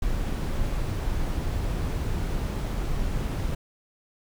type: noise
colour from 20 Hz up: brown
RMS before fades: -27 dBFS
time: 0.02-3.55 s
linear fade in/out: 5 ms
effects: none